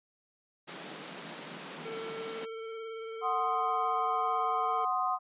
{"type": "high-pass noise", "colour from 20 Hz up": "pink", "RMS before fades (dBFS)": -43, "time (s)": [0.67, 2.46], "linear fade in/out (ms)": 20, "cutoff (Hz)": 150, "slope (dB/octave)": 96}
{"type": "tone with vibrato", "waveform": "square", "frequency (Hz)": 448.8, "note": "A4", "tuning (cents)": 34, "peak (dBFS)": -39, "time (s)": [1.85, 4.85], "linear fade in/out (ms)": 5, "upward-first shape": "sine", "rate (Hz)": 18, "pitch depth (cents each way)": 17}
{"type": "chord", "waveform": "sine", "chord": "C diminished", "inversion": "second", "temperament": "equal", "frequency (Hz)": [740, 1046.5, 1244.5], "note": ["Gb5", "C6", "Eb6"], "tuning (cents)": [0, 0, 0], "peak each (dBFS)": -32, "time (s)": [3.21, 5.19], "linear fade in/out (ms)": 50}
{"effects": ["resampled to 8000 Hz"]}